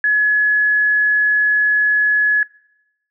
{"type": "tone", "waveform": "sine", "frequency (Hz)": 1696, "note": "G#6", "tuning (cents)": 36, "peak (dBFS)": -12, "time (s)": [0.04, 2.43], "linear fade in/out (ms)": 2, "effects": ["noise-tail reverb RT60 0.9 s tail -23 dB re dry"]}